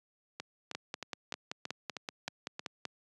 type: two click trains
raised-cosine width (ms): 0.2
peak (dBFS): -21 / -19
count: 8 / 12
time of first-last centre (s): 0.4-2.594 / 0.75-2.853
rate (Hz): 3.19 / 5.23
effects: high-pass 150 Hz 12 dB/octave + resampled to 24000 Hz